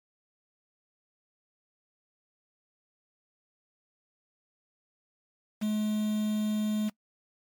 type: tone with quantisation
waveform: triangle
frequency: 213.1 Hz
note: G#3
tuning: 45 cents sharp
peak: -24 dBFS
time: 5.61-6.9 s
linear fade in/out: 20 ms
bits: 7
effects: noise-tail reverb RT60 0.1 s tail -23 dB re dry + MP3 96 kbps